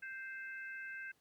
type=harmonic tone; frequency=523 Hz; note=C5; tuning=1 cent flat; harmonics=3 / 4 / 5; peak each=-44 / -52 / -53 dBFS; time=0.02-1.12 s; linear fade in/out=10 ms; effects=pink hiss -75 dBFS RMS until 1.2 s + high-pass 80 Hz 12 dB/octave